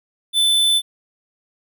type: tone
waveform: square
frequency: 3517 Hz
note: A7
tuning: 1 cent flat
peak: -14 dBFS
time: 0.33-0.82 s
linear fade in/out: 50 ms
effects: none